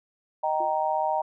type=chord; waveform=sine; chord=Eb major; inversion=none; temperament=just; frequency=622.3 / 777.8 / 933.4 Hz; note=Eb5 / G5 / Bb5; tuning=0 / -14 / +2 cents; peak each=-28 / -27 / -27 dBFS; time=0.43-1.22 s; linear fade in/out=10 ms
type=tone with exponential decay; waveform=sine; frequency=349.2 Hz; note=F4; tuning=in tune; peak=-33 dBFS; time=0.6-0.82 s; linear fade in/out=5 ms; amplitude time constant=46 ms
effects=none